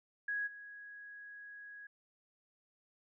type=tone with level steps; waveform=sine; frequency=1661.2 Hz; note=G#6; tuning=in tune; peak=-34 / -48 dBFS; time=0.28-1.87 s; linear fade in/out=5 ms; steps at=0.46 s; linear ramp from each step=20 ms; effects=none